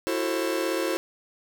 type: chord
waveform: 45% pulse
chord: F# half-diminished seventh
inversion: third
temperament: just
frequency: 333 / 370 / 444 / 532.8 Hz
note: E4 / F#4 / A4 / C5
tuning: +18 / 0 / +16 / +31 cents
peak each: -29 / -31 / -33 / -30 dBFS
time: 0.07-0.97 s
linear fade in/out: 0 ms
effects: none